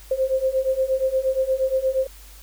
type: beating tone pair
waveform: sine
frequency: 521 / 529.5 Hz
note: C5 / C5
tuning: -7 / +21 cents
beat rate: 8.5 Hz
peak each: -23 / -21 dBFS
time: 0.11-2.07 s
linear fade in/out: 5 ms
effects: added 50 Hz sine -43 dBFS peak until 2.42 s + white hiss -48 dBFS RMS until 2.42 s